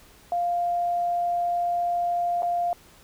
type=tone with dropouts; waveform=sine; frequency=698.5 Hz; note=F5; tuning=in tune; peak=-22 dBFS; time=0.32-2.73 s; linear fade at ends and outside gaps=1 ms; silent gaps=2.422-2.43 s; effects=pink hiss -53 dBFS RMS until 3.03 s